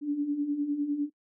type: beating tone pair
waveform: sine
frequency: 282.7 / 292.6 Hz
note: C#4 / D4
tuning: +34 / -6 cents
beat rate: 9.9 Hz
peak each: -34 / -27 dBFS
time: 0.01-1.1 s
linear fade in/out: 50 ms
effects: noise-tail reverb RT60 0.1 s tail -21 dB re dry